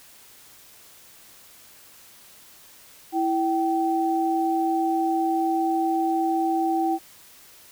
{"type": "tone pair together", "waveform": "sine", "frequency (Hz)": [329.6, 772.2], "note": ["E4", "G5"], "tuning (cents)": [0, -26], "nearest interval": "octave + minor third", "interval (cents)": 1474, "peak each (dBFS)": -23, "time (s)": [3.12, 6.99], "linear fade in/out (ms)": 50, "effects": ["white hiss -50 dBFS RMS until 7.71 s"]}